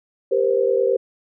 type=tone cluster; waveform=sine; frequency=393.6 / 473.6 / 523 Hz; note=G4 / A#4 / C5; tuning=+7 / +27 / -1 cents; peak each=-20 dBFS; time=0.31-0.97 s; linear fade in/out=10 ms; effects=none